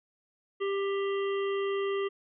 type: harmonic tone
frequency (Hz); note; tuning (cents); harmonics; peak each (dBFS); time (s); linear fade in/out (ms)
395.3; G4; +15; 1 / 3 / 5 / 7 / 8; -28 / -38 / -42 / -45 / -46; 0.6-2.09; 20
effects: none